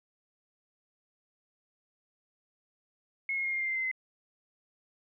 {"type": "tone with pitch steps", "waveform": "sine", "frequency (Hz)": [2173, 2155, 2138, 2121, 2104, 2087, 2070, 2053], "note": ["C#7", "C#7", "C7", "C7", "C7", "C7", "C7", "C7"], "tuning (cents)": [-35, -49, 37, 23, 9, -5, -19, -33], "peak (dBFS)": -29, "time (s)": [3.29, 3.914], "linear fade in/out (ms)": 2, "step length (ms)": 78, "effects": []}